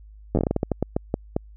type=slowing click train; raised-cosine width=2 ms; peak=-8 dBFS; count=15; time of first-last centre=0.35-1.365 s; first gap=10 ms; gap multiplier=1.27; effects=added 52 Hz sine -43 dBFS peak until 1.56 s